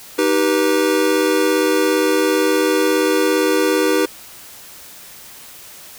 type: chord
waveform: square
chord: Eb augmented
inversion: none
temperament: just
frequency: 311.1 / 388.9 / 486.1 Hz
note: Eb4 / G4 / B4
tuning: 0 / -14 / -28 cents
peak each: -19 dBFS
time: 0.18-4.06 s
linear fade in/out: 10 ms
effects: white hiss -39 dBFS RMS until 5.98 s